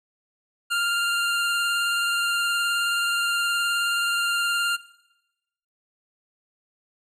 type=tone with vibrato; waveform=25% pulse; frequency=1396.9 Hz; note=F6; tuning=in tune; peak=-18 dBFS; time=0.7-4.77 s; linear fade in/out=20 ms; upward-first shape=sine; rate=19 Hz; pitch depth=13 cents each way; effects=noise-tail reverb RT60 1.0 s tail -21 dB re dry + low-pass 12000 Hz 12 dB/octave